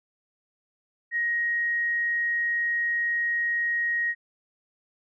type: tone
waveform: sine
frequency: 1882 Hz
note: A#6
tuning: 16 cents sharp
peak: -23 dBFS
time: 1.11-4.15 s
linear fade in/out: 50 ms
effects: none